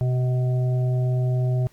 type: harmonic tone with a mistuned harmonic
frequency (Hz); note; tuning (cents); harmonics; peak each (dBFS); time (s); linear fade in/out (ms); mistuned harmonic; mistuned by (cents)
126.5; B2; +42; 1 / 3 / 5 / 6; -19 / -34 / -34 / -44; 0.01-1.67; 0; 6; -28
effects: pink hiss -59 dBFS RMS until 1.72 s + AAC 64 kbps